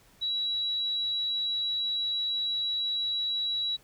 sine tone, 3902 Hz, B7, 22 cents flat, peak -27 dBFS, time 0.21-3.77 s, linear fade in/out 20 ms, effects pink hiss -60 dBFS RMS until 3.83 s

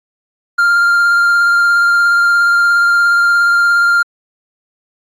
triangle tone with vibrato, 1396.9 Hz, F6, in tune, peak -6 dBFS, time 0.58-4.03 s, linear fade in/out 10 ms, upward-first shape sine, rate 17 Hz, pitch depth 11 cents each way, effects AAC 64 kbps

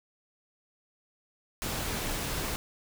pink noise, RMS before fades -33 dBFS, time 1.62-2.56 s, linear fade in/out 0 ms, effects none

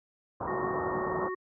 white low-pass noise, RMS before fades -34 dBFS, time 0.4-1.29 s, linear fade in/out 10 ms, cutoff 1200 Hz, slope 48 dB/octave
harmonic tone, 370 Hz, F#4, in tune, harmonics 1 / 3 / 5, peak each -33 / -37 / -41 dBFS, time 0.47-1.35 s, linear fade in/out 10 ms
effects high-pass 80 Hz 12 dB/octave

